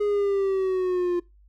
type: exponential sweep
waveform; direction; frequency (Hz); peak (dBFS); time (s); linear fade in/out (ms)
triangle; down; 416.7 to 349.2; -19; 0-1.2; 10
effects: noise-tail reverb RT60 0.2 s tail -20 dB re dry + added 50 Hz sine -52 dBFS peak until 1.48 s